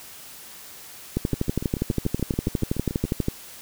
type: two click trains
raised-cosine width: 3 ms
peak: -17 / -9 dBFS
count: 13 / 27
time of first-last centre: 1.34-3.052 / 1.17-3.284 s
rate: 7.01 / 12.3 Hz
effects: white hiss -43 dBFS RMS until 3.61 s